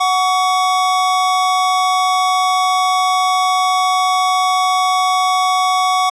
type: tone pair together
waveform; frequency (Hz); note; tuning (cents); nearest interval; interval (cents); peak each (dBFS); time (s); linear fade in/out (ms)
square; 740 / 1128.5; F#5 / C#6; 0 / +31; perfect fifth; 731; -16; 0-6.1; 10
effects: low-pass 8000 Hz 12 dB/octave